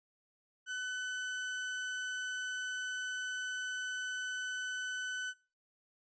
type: tone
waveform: 35% pulse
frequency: 1505 Hz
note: F#6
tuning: 29 cents sharp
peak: -35 dBFS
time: 0.66-5.34 s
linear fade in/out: 50 ms
effects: noise-tail reverb RT60 0.4 s tail -24 dB re dry + resampled to 16000 Hz